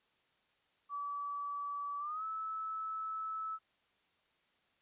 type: tone with pitch glide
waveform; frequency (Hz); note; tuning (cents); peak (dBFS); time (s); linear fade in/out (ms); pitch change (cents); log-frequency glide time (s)
sine; 1149 to 1304.7; D6 to E6; -38 to -18; -37; 0.89-3.59; 50; +220; 1.99-2.24
effects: white hiss -74 dBFS RMS until 4.81 s + resampled to 8000 Hz